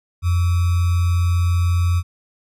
sine tone with sample-and-hold, 87.3 Hz, F2, in tune, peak -14 dBFS, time 0.22-2.03 s, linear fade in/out 50 ms, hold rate 1225 Hz, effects resampled to 32000 Hz

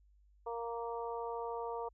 harmonic tone, 233.1 Hz, A#3, in tune, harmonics 2 / 3 / 4 / 5, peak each -40 / -45 / -42 / -48 dBFS, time 0.46-1.89 s, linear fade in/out 10 ms, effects added 50 Hz sine -63 dBFS peak until 1.93 s

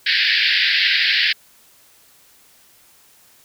pink band-pass noise, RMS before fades -17 dBFS, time 0.06-1.33 s, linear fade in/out 10 ms, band 1600 to 4900 Hz, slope 96 dB/octave, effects white hiss -52 dBFS RMS until 3.44 s

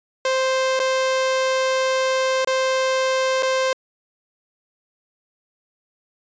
sawtooth tone with dropouts, 523.3 Hz, C5, in tune, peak -14 dBFS, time 0.25-3.73 s, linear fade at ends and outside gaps 2 ms, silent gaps 0.793-0.799 / 2.447-2.473 / 3.425-3.43 s, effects resampled to 16000 Hz

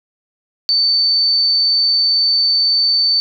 sine tone, 4541 Hz, C#8, 41 cents sharp, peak -11 dBFS, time 0.69-3.2 s, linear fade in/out 0 ms, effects none

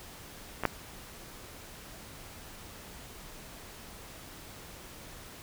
clicks, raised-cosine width 0.5 ms, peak -16 / -9 dBFS, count 2, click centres 0.636 / 0.653 s, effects pink hiss -48 dBFS RMS until 5.42 s

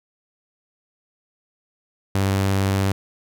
sawtooth tone with vibrato, 97.4 Hz, G2, 11 cents flat, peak -14 dBFS, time 2.15-2.92 s, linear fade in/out 0 ms, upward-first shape square, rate 17 Hz, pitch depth 8 cents each way, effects none

